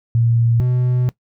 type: tone pair in turn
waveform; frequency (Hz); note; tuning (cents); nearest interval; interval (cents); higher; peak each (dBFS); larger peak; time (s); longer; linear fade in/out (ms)
sine / triangle; 116.54 / 124.85; A#2 / B2; 0 / +19; minor second; 119; second; -12; neither; 0.15-0.6 / 0.6-1.09; second; 0
effects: noise-tail reverb RT60 0.1 s tail -19 dB re dry